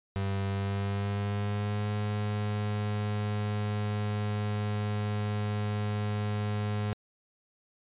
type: tone with pitch glide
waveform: 35% pulse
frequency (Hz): 98 to 104.43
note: G2 to G#2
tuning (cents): 0 to +10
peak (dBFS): -27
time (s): 0.16-6.93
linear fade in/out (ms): 0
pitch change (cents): +110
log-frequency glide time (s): 0.45-1.89
effects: resampled to 8000 Hz